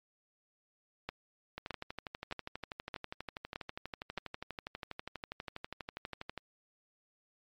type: two click trains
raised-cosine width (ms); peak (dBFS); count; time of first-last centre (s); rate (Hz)
0.3; -21 / -24; 6 / 60; 1.09-4.176 / 1.58-6.377; 1.62 / 12.3
effects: MP3 64 kbps